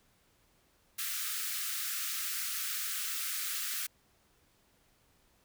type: high-pass noise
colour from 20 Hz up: white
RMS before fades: -36 dBFS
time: 0.98-3.87 s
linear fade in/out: 10 ms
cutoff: 1200 Hz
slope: 96 dB/octave
effects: pink hiss -69 dBFS RMS until 5.44 s